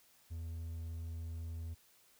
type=tone; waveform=triangle; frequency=82.41 Hz; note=E2; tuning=in tune; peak=-38 dBFS; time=0.3-1.75 s; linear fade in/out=20 ms; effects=white hiss -67 dBFS RMS until 2.19 s